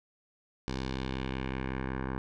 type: tone with low-pass filter sweep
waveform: 10% pulse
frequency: 65.41 Hz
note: C2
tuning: in tune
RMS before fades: -35 dBFS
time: 0.68-2.18 s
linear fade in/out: 0 ms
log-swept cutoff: 5100 to 1400 Hz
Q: 1.7
effects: none